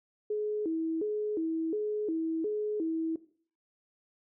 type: tone with vibrato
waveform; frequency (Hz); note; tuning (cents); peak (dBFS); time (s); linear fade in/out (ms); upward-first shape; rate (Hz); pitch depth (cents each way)
sine; 370; F#4; 0; -28; 0.3-3.16; 5; square; 1.4; 230
effects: noise-tail reverb RT60 0.5 s tail -17 dB re dry